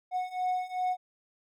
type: beating tone pair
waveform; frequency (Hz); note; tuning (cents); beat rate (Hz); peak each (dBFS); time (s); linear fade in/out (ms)
triangle; 732 / 734.6; F#5 / F#5; -19 / -13; 2.6; -31 / -29; 0.11-0.97; 50
effects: none